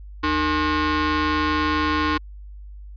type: ring-modulated tone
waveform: sawtooth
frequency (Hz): 381.9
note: G4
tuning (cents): -45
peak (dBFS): -12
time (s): 0.23-2.18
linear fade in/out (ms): 10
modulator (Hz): 686
effects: added 50 Hz sine -36 dBFS peak until 2.96 s + resampled to 11025 Hz